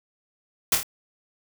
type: noise with echo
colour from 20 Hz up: white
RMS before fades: -19 dBFS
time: 0.72-0.75 s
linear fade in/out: 2 ms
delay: 27 ms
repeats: 3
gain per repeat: -5 dB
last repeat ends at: 0.831 s
effects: none